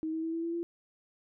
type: tone with pitch steps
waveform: sine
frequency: 316.7 / 321.3 / 326 / 330.7 / 335.5 / 340.4 Hz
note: D#4 / E4 / E4 / E4 / E4 / F4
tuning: +31 / -44 / -19 / +6 / +31 / -44 cents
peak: -31 dBFS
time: 0.03-0.63 s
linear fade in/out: 0 ms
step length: 100 ms
effects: none